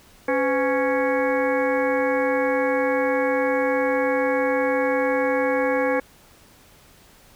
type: harmonic tone with a mistuned harmonic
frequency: 277.2 Hz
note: C#4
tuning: in tune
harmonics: 1 / 2 / 3 / 4 / 5 / 6 / 7 / 8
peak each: -26 / -21 / -29 / -31 / -37 / -29 / -37 / -31 dBFS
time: 0.28-6 s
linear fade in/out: 5 ms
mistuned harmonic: 2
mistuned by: -150 cents
effects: pink hiss -52 dBFS RMS until 7.35 s